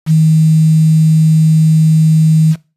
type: tone with quantisation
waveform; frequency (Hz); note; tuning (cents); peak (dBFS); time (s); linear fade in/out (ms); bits
sine; 158.1; D#3; +28; -5; 0.06-2.56; 50; 5
effects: noise-tail reverb RT60 0.3 s tail -20 dB re dry + resampled to 32000 Hz